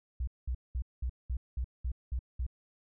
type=tone bursts; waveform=sine; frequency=62 Hz; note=B1; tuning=7 cents sharp; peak=-30 dBFS; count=9; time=0.2-2.466 s; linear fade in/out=5 ms; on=74 ms; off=200 ms; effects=none